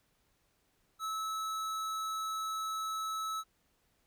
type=tone with hard clipping; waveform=sine; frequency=1300 Hz; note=E6; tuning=24 cents flat; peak=-36 dBFS; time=0.99-3.44 s; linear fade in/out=50 ms; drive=17 dB; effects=pink hiss -74 dBFS RMS until 4.06 s